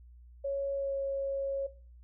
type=tone with pitch glide; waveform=sine; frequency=554.4 to 548.7 Hz; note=C#5 to C#5; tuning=0 to -18 cents; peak=-30 dBFS; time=0.44-1.67 s; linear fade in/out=10 ms; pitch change=-18 cents; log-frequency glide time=0.74-0.94 s; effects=noise-tail reverb RT60 0.4 s tail -17 dB re dry + added 60 Hz sine -51 dBFS peak until 2.03 s